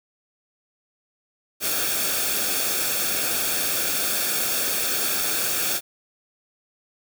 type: noise with comb filter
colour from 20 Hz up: white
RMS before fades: -24 dBFS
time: 1.6-5.81 s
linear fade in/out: 50 ms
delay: 1 ms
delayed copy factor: -0.6
effects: none